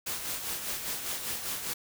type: noise with tremolo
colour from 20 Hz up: white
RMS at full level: -33 dBFS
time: 0.06-1.74 s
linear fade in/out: 10 ms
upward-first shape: sine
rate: 5 Hz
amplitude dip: 50%
effects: none